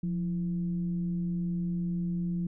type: tone with frequency modulation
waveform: sine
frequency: 175.1 Hz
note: F3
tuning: 5 cents sharp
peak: -28 dBFS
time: 0.03-2.47 s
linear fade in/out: 5 ms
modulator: 154 Hz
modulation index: 0.32
effects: none